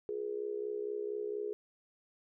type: tone with amplitude modulation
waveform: sine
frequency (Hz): 416.9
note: G#4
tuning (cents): +7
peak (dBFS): -31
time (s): 0.09-1.53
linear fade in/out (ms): 0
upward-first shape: sine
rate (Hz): 64.3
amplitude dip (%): 80
effects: none

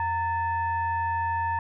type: tone with frequency modulation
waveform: sine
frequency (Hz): 920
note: A#5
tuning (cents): -23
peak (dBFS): -24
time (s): 0-1.59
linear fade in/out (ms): 2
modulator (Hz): 833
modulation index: 0.69
effects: none

